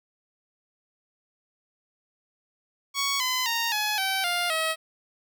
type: tone with pitch steps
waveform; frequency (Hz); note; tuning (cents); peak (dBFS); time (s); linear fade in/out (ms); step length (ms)
10% pulse; 1115 / 1016.6 / 926.8 / 845 / 770.4 / 702.4 / 640.4; C#6 / B5 / A#5 / G#5 / G5 / F5 / D#5; +10 / +50 / -10 / +30 / -30 / +10 / +50; -16; 2.94-4.76; 50; 260
effects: none